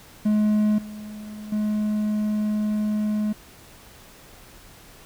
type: tone with level steps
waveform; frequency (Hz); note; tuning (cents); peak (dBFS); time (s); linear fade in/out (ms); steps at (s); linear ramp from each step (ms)
triangle; 211.8; G#3; +34; -15 / -32 / -19; 0.25-3.33; 10; 0.78 / 1.52; 5
effects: pink hiss -48 dBFS RMS until 5.05 s